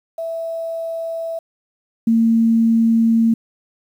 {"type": "tone pair in turn", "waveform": "sine", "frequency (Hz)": [659.3, 227.6], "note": ["E5", "A#3"], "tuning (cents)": [0, -41], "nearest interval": "octave + tritone", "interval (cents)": 1841, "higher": "first", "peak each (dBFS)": [-22, -11], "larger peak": "second", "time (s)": [[0.18, 1.39], [2.07, 3.34]], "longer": "second", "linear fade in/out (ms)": 5, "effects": ["8-bit"]}